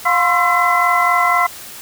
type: tone cluster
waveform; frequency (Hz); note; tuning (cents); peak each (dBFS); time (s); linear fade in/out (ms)
sine; 708 / 1028 / 1072 / 1344 / 2028; F5 / C6 / C6 / E6 / B6; +23 / -31 / +42 / +33 / +45; -18; 0.05-1.47; 10
effects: white hiss -34 dBFS RMS until 1.81 s